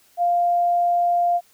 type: tone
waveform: sine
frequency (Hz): 698.5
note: F5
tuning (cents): 0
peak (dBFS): -16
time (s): 0.17-1.41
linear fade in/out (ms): 50
effects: white hiss -57 dBFS RMS until 1.53 s